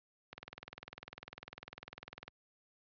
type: click train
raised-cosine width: 0.3 ms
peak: -30 dBFS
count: 40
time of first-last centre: 0.33-2.28 s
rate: 20 Hz
effects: high-pass 60 Hz 12 dB/octave + resampled to 11025 Hz